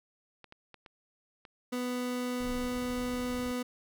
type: clicks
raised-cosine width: 0.3 ms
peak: -33 dBFS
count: 6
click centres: 0.443 / 0.524 / 0.743 / 0.862 / 1.452 / 1.741 s
type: tone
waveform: 30% pulse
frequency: 248.1 Hz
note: B3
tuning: 8 cents sharp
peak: -29 dBFS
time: 1.72-3.63 s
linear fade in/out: 10 ms
type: noise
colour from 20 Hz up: brown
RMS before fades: -44 dBFS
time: 2.4-3.52 s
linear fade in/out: 5 ms
effects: none